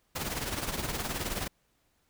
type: noise with tremolo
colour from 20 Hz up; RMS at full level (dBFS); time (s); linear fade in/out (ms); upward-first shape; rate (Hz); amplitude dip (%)
pink; -31; 0.15-1.48; 10; triangle; 19; 70
effects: pink hiss -72 dBFS RMS until 2.09 s